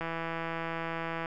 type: click train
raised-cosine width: 0.5 ms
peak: -20 dBFS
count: 207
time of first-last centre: 0.01-1.258 s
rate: 165 Hz
effects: none